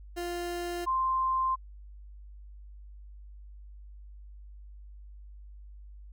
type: tone pair in turn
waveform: 30% pulse / sine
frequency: 349.2 / 1046.4 Hz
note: F4 / C6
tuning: 0 / 0 cents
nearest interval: octave + perfect fifth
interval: 1900 cents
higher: second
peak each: -30 / -25 dBFS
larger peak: second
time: 0.16-0.86 / 0.86-1.56 s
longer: neither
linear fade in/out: 20 ms
effects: added 50 Hz sine -45 dBFS peak until 6.12 s